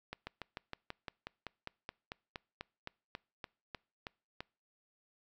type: slowing click train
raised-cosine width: 0.3 ms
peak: -25 dBFS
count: 20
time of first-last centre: 0.13-4.405 s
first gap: 140 ms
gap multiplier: 1.05
effects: noise-tail reverb RT60 0.4 s tail -26 dB re dry